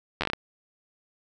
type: slowing click train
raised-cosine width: 0.3 ms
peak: -10 dBFS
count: 7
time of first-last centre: 0.21-0.334 s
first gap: 11 ms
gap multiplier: 1.25
effects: none